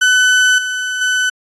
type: tone with level steps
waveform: 35% pulse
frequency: 1504 Hz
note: F#6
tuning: 28 cents sharp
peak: -7 / -16 / -11 dBFS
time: 0.01-1.3 s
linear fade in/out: 10 ms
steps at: 0.58 / 1.01 s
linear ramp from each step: 5 ms
effects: resampled to 22050 Hz